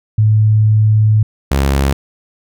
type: tone pair in turn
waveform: sine / sawtooth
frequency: 107.8 / 68.74 Hz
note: A2 / C#2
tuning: -35 / -14 cents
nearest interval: minor sixth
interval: 779 cents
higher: first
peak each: -7 dBFS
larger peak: neither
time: 0.18-1.23 / 1.51-1.93 s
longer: first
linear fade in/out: 5 ms
effects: none